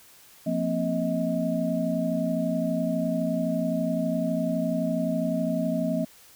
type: tone cluster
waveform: sine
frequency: 174.2 / 229.7 / 261.6 / 633 Hz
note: F3 / A#3 / C4 / D#5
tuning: -4 / -25 / 0 / +30 cents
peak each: -29 dBFS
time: 0.46-6.05 s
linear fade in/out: 10 ms
effects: white hiss -53 dBFS RMS until 6.35 s